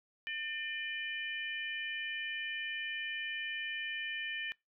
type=harmonic tone; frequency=600 Hz; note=D5; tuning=37 cents sharp; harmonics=3 / 4 / 5; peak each=-40 / -41 / -42 dBFS; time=0.27-4.52 s; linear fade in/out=0 ms; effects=noise-tail reverb RT60 0.2 s tail -23 dB re dry